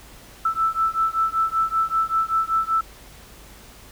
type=beating tone pair; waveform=sine; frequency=1318.5 / 1323.7 Hz; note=E6 / E6; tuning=0 / +7 cents; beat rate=5.2 Hz; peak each=-22 / -22 dBFS; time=0.45-2.81 s; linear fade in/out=5 ms; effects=added 50 Hz sine -49 dBFS peak until 3.91 s + pink hiss -46 dBFS RMS until 3.91 s